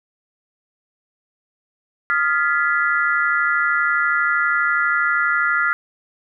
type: chord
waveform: sine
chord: F half-diminished seventh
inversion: third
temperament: equal with one note detuned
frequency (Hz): 1244.5 / 1396.9 / 1705 / 1975.5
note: Eb6 / F6 / Ab6 / Cb7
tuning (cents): 0 / 0 / +45 / 0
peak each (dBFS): -24 / -18 / -24 / -23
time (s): 2.1-5.73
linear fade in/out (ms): 0
effects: none